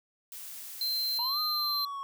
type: noise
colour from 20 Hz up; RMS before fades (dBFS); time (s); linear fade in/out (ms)
blue; -43; 0.32-1.18; 2
type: tone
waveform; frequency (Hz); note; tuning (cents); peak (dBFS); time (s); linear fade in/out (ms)
square; 4118; C8; -28; -29; 0.81-1.85; 2
type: exponential two-way sweep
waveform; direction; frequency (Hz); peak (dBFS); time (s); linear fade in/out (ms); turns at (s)
triangle; up then down; 932.3 to 1245 to 1096; -33; 1.19-2.03; 0; 1.4
effects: none